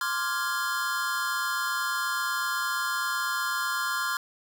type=chord; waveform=square; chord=D half-diminished seventh; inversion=third; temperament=equal; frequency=1046.5 / 1174.7 / 1396.9 / 1661.2 Hz; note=C6 / D6 / F6 / Ab6; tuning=0 / 0 / 0 / 0 cents; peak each=-33 / -36 / -31 / -34 dBFS; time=0.01-4.17 s; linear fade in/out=2 ms; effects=none